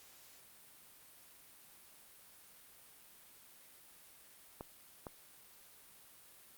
clicks, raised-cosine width 1 ms, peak -30 dBFS, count 2, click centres 4.609 / 5.068 s, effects white hiss -60 dBFS RMS until 6.57 s + Opus 48 kbps

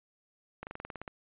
slowing click train, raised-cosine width 0.5 ms, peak -25 dBFS, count 10, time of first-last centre 0.63-1.078 s, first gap 39 ms, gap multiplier 1.06, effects resampled to 8000 Hz

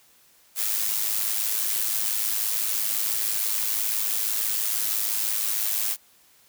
blue noise with amplitude modulation, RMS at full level -23 dBFS, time 0.55-5.97 s, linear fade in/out 50 ms, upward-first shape sine, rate 106 Hz, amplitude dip 60%, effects white hiss -58 dBFS RMS until 6.48 s

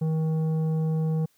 sine tone with tanh clipping, 158.8 Hz, D#3, 36 cents sharp, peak -24 dBFS, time 0.01-1.26 s, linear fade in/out 10 ms, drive 9 dB, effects white hiss -66 dBFS RMS until 1.37 s

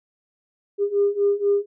sine beating tone pair, 401.8 / 405.9 Hz, G4 / G#4, +43 / -40 cents, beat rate 4.1 Hz, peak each -21 / -19 dBFS, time 0.78-1.66 s, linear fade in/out 50 ms, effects tanh soft clip ceiling -10 dBFS

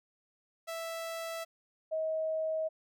sawtooth / sine tone pair in turn, 659.3 / 634.7 Hz, E5 / D#5, 0 / +34 cents, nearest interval minor second, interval 66 cents, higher first, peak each -33 / -30 dBFS, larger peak second, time 0.67-1.45 / 1.91-2.69 s, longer neither, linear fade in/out 20 ms, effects none

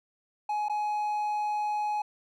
triangle tone with dropouts, 840 Hz, G#5, 19 cents sharp, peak -25 dBFS, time 0.49-2.02 s, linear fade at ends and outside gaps 5 ms, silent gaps 0.685-0.696 s, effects none

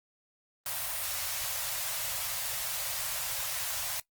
white band-stop noise, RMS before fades -34 dBFS, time 0.66-4 s, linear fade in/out 2 ms, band 150 to 520 Hz, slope 96 dB/octave, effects noise-tail reverb RT60 0.1 s tail -20 dB re dry + Opus 32 kbps

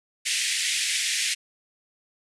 pink band-pass noise, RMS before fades -26 dBFS, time 0.25-1.35 s, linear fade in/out 20 ms, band 1900 to 10000 Hz, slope 48 dB/octave, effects none

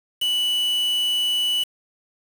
triangle tone with quantisation, 2960 Hz, F#7, in tune, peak -18 dBFS, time 0.21-1.64 s, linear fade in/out 10 ms, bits 5, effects none

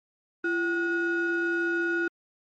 triangle ring-modulated tone, 554.4 Hz, C#5, in tune, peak -19 dBFS, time 0.44-2.08 s, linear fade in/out 5 ms, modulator 895 Hz, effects MP3 32 kbps

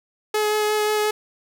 sawtooth tone with vibrato, 424.3 Hz, G#4, 37 cents sharp, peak -15 dBFS, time 0.34-1.11 s, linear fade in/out 5 ms, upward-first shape sine, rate 5.6 Hz, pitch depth 11 cents each way, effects none

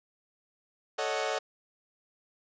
sawtooth chord, D# half-diminished seventh, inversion second, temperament equal, 440 / 554.4 / 622.3 / 740 Hz, A4 / C#5 / D#5 / F#5, 0 / 0 / 0 / 0 cents, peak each -31 dBFS, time 0.98-1.39 s, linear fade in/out 10 ms, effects resampled to 16000 Hz

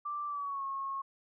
sine tone with pitch glide, 1174.7 to 1089.7 Hz, D6 to C#6, 0 to -30 cents, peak -34 dBFS, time 0.05-1.02 s, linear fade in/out 10 ms, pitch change -130 cents, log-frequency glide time 0.27-0.64 s, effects none

